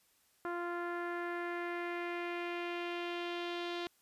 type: tone with low-pass filter sweep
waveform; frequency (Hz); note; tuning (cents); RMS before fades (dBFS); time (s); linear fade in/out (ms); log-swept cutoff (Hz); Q
sawtooth; 347.5; F4; -9; -39; 0.45-3.87; 0; 1400 to 3700; 2.5
effects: white hiss -71 dBFS RMS until 4.01 s + resampled to 32000 Hz